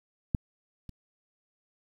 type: clicks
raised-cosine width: 5 ms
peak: -13 / -30 dBFS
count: 2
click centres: 0.348 / 0.893 s
effects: 9-bit